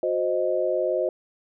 sine chord, C diminished, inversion second, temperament equal with one note detuned, 364.3 / 523.3 / 622.3 Hz, Gb4 / C5 / Eb5, -27 / 0 / 0 cents, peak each -27 / -25 / -25 dBFS, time 0.03-1.09 s, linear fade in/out 2 ms, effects none

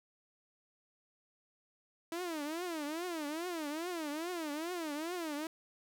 sawtooth tone with vibrato, 323.5 Hz, E4, 32 cents flat, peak -33 dBFS, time 2.12-5.47 s, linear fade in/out 2 ms, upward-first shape triangle, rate 2.4 Hz, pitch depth 230 cents each way, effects none

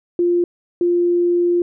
sine tone pair in turn, 349.2 / 349.2 Hz, F4 / F4, 0 / 0 cents, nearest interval unison, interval 0 cents, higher neither, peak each -13 dBFS, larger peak neither, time 0.19-0.44 / 0.81-1.62 s, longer second, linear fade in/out 2 ms, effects none

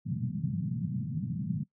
pink band-pass noise, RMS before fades -33 dBFS, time 0.05-1.64 s, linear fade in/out 10 ms, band 110 to 210 Hz, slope 48 dB/octave, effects noise-tail reverb RT60 0.1 s tail -20 dB re dry

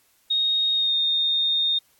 sine tone with pitch glide, 3729 to 3671 Hz, A#7 to A#7, 0 to -27 cents, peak -19 dBFS, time 0.3-1.79 s, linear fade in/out 10 ms, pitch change -27 cents, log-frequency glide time 0.73-0.95 s, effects white hiss -62 dBFS RMS until 1.99 s + AAC 64 kbps

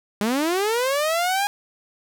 sawtooth linear sweep, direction up, 198.5 to 824 Hz, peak -16 dBFS, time 0.21-1.47 s, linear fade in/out 0 ms, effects none

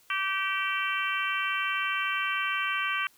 harmonic tone, 387.1 Hz, G4, 22 cents flat, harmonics 3 / 4 / 5 / 6 / 7 / 8, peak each -32 / -32 / -37 / -33 / -34 / -37 dBFS, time 0.1-3.07 s, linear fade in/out 2 ms, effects white hiss -61 dBFS RMS until 3.17 s

